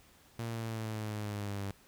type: linear sweep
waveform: sawtooth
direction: down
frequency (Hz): 116.54 to 98.4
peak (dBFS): -32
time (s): 0.39-1.71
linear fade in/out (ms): 0
effects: pink hiss -62 dBFS RMS until 1.87 s